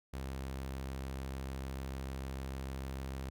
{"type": "tone", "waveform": "sawtooth", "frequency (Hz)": 66.7, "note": "C2", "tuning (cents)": 34, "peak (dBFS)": -35, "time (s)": [0.13, 3.3], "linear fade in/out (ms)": 10, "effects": []}